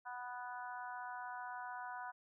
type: harmonic tone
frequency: 246.9 Hz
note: B3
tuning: in tune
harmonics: 3 / 4 / 5 / 6 / 7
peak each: -48 / -47 / -55 / -49 / -61 dBFS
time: 0.05-2.12 s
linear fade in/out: 20 ms
effects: none